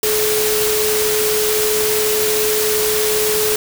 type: tone in noise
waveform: sine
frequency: 427.8 Hz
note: A4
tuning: 49 cents flat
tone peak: -17 dBFS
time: 0.03-3.56 s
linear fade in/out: 2 ms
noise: white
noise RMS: -19 dBFS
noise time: 0.03-3.56 s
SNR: -1 dB
effects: none